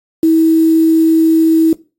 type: tone with quantisation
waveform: sine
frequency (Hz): 322.1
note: E4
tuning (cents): -40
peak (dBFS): -6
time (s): 0.23-1.73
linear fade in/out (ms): 2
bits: 5
effects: noise-tail reverb RT60 0.3 s tail -19 dB re dry + AAC 48 kbps